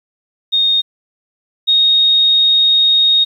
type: tone pair in turn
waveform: sine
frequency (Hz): 3700 / 3730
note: A#7 / A#7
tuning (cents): -14 / 0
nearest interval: unison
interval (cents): 14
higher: second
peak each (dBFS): -10 / -8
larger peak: second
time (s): 0.52-0.82 / 1.67-3.25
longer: second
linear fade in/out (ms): 20
effects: 8-bit

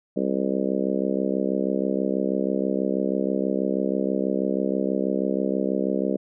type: harmonic tone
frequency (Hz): 66.2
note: C2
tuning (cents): +21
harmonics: 3 / 4 / 5 / 6 / 7 / 8 / 9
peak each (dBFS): -27 / -28 / -29 / -30 / -30 / -31 / -32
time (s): 0.16-6.17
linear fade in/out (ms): 10
effects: none

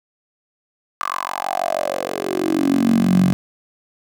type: tone with high-pass filter sweep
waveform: 10% pulse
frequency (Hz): 46.25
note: F#1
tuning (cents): 0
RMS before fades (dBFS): -19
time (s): 1.01-3.33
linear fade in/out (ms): 0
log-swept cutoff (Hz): 1200 to 160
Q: 7
effects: none

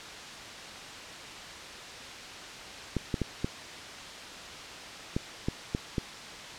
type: clicks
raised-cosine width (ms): 3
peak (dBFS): -15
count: 8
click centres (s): 2.967 / 3.142 / 3.217 / 3.445 / 5.165 / 5.485 / 5.749 / 5.982
effects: white hiss -42 dBFS RMS until 6.58 s + low-pass 5000 Hz 12 dB/octave

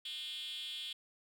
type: tone with high-pass filter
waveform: 5% pulse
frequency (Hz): 304.5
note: D#4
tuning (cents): -37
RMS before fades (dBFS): -43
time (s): 0.05-0.93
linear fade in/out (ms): 5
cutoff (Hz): 3300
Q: 8.8
effects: none

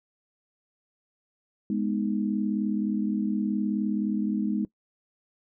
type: chord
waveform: sine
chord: G# minor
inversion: none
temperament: equal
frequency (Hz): 207.7 / 246.9 / 311.1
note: G#3 / B3 / D#4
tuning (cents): 0 / 0 / 0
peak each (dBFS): -26 / -31 / -31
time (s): 1.7-4.65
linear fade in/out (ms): 2
effects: noise-tail reverb RT60 0.1 s tail -21 dB re dry

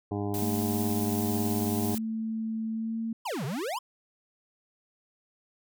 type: harmonic tone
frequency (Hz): 101.9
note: G#2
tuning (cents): -32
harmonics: 1 / 2 / 3 / 4 / 6 / 7 / 8 / 9 / 10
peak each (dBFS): -33 / -36 / -34 / -35 / -46 / -40 / -43 / -50 / -49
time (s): 0.11-1.95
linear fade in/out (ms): 5
type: noise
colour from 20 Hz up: blue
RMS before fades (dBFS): -37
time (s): 0.34-1.98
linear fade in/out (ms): 0
type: tone with pitch glide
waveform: sine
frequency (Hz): 222.2 to 226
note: A3 to A3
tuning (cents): +17 to +47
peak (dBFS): -29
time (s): 0.42-3.13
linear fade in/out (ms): 5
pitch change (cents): +30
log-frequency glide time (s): 2.72-2.98
type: exponential two-way sweep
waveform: square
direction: down then up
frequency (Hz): 1100 to 123.47 to 1100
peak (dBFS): -31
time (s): 3.25-3.79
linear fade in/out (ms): 10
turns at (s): 3.45
effects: none

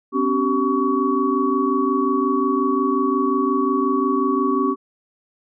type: tone cluster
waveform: sine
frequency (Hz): 255.8 / 281.4 / 384.7 / 1125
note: C4 / C#4 / G4 / C#6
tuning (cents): -39 / +26 / -33 / +25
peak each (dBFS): -22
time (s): 0.12-4.76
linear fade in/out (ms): 50
effects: none

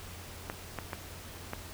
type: clicks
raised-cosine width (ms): 0.5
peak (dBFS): -20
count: 4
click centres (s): 0.499 / 0.787 / 0.932 / 1.534
effects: added 87 Hz sine -48 dBFS peak until 1.73 s + pink hiss -47 dBFS RMS until 1.73 s

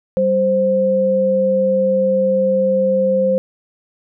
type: tone pair together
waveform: sine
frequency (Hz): 194.2 / 523.3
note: G3 / C5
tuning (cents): -16 / 0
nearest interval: octave + perfect fourth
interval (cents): 1716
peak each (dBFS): -20 / -13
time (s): 0.17-3.38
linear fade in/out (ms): 0
effects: none

